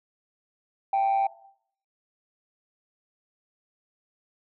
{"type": "tone with amplitude modulation", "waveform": "sine", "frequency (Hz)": 784, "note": "G5", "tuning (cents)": 0, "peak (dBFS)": -16, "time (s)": [0.93, 1.27], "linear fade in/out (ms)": 5, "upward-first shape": "sine", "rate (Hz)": 111, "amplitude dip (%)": 60, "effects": ["noise-tail reverb RT60 0.6 s tail -17 dB re dry", "tanh soft clip ceiling -18 dBFS"]}